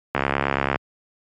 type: click train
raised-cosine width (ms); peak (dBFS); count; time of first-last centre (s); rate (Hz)
0.5; -4; 43; 0.15-0.759; 69
effects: high-pass 80 Hz 12 dB/octave + MP3 64 kbps